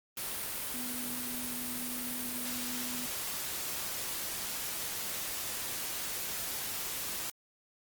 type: tone in noise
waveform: sine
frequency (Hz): 246.9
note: B3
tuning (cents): 0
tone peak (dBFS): -41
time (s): 0.74-3.06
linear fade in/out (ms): 2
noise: white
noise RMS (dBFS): -37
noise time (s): 0.17-7.3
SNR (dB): -7
effects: Opus 32 kbps